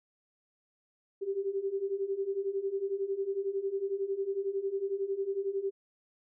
sine beating tone pair, 385.5 / 396.5 Hz, G4 / G4, -29 / +20 cents, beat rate 11 Hz, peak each -35 / -32 dBFS, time 1.21-5.71 s, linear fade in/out 20 ms, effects none

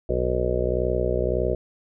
harmonic tone, 61.74 Hz, B1, in tune, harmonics 1 / 2 / 3 / 4 / 6 / 7 / 8 / 9 / 10, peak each -27 / -31 / -35 / -36 / -27 / -30 / -28 / -32 / -29 dBFS, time 0.09-1.55 s, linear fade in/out 5 ms, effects none

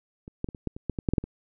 clicks, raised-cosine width 3 ms, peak -28 / -15 / -22 / -28 / -15 / -25 / -14 / -17 / -10 / -11 / -8 / -22 dBFS, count 12, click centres 0.279 / 0.444 / 0.488 / 0.548 / 0.673 / 0.765 / 0.897 / 0.988 / 1.088 / 1.136 / 1.182 / 1.24 s, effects none

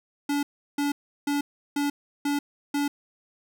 square tone bursts, 287.1 Hz, D4, 39 cents flat, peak -24 dBFS, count 6, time 0.29-2.88 s, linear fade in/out 5 ms, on 140 ms, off 350 ms, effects none

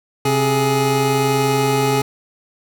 25% pulse tone pair together, 132.94 / 419.4 Hz, C3 / G#4, +28 / +17 cents, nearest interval octave + minor sixth, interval 1989 cents, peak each -15 / -13 dBFS, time 0.25-2.02 s, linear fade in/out 5 ms, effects none

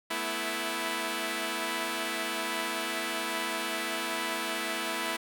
5% pulse chord, A suspended second, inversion none, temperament equal with one note detuned, 218 / 246.9 / 329.6 Hz, A3 / B3 / E4, -16 / 0 / 0 cents, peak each -26 / -26 / -21 dBFS, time 0.1-5.17 s, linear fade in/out 10 ms, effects none

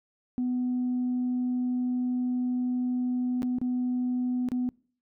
sine tone with dropouts, 249.3 Hz, B3, 16 cents sharp, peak -24 dBFS, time 0.38-4.69 s, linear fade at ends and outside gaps 0 ms, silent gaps 3.421-3.43 / 3.585-3.615 / 4.487-4.518 s, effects noise-tail reverb RT60 0.5 s tail -26 dB re dry + tanh soft clip ceiling -22 dBFS

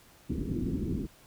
white low-pass noise, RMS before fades -32 dBFS, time 0.29-1.07 s, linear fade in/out 20 ms, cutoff 360 Hz, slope 48 dB/octave, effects pink hiss -58 dBFS RMS until 1.26 s

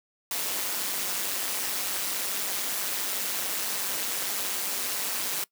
white noise with amplitude modulation, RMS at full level -27 dBFS, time 0.31-5.44 s, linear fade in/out 2 ms, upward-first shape sine, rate 195 Hz, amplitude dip 70%, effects noise-tail reverb RT60 0.1 s tail -22 dB re dry + high-pass 200 Hz 12 dB/octave

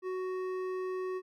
sine tone with hard clipping, 371.3 Hz, F#4, 6 cents sharp, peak -35 dBFS, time 0.02-1.22 s, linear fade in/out 50 ms, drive 10 dB, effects none

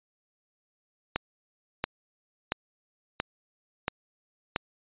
click train, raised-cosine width 0.3 ms, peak -10 dBFS, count 6, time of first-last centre 1.16-4.561 s, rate 1.47 Hz, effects resampled to 8000 Hz

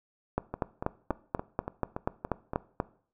two click trains, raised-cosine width 1 ms, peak -19 / -13 dBFS, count 8 / 11, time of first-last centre 0.54-2.534 / 0.38-2.801 s, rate 3.51 / 4.13 Hz, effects noise-tail reverb RT60 0.5 s tail -19 dB re dry

